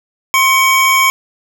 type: tone pair together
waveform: square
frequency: 1061 / 2257 Hz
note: C6 / C#7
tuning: +24 / +31 cents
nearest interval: octave + minor second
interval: 1307 cents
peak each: -12 dBFS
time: 0.34-1.1 s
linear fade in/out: 0 ms
effects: none